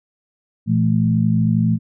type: tone cluster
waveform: sine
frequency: 116.3 / 169.1 / 218.5 Hz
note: A#2 / E3 / A3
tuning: -4 / +44 / -12 cents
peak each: -18 dBFS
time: 0.66-1.79 s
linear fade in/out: 50 ms
effects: none